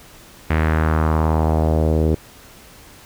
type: tone with low-pass filter sweep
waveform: sawtooth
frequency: 78.9 Hz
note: D#2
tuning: 25 cents sharp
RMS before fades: -17 dBFS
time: 0.5-2.15 s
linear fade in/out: 5 ms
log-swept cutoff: 2100 to 420 Hz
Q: 2.3
effects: pink hiss -44 dBFS RMS until 3.05 s